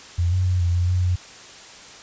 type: tone with pitch steps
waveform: sine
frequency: 86.6 / 92.1 / 91 / 87 / 88.5 / 90.8 / 90 Hz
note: F2 / F#2 / F#2 / F2 / F2 / F#2 / F#2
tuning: -14 / -7 / -28 / -6 / +23 / -32 / -47 cents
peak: -17 dBFS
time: 0.18-1.16 s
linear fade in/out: 10 ms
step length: 140 ms
effects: white hiss -42 dBFS RMS until 2.02 s + resampled to 16000 Hz